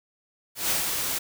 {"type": "noise with ADSR envelope", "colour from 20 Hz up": "white", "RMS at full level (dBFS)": -24, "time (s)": [0.55, 1.19], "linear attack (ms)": 150, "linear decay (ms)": 130, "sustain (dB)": -4, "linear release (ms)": 13, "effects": []}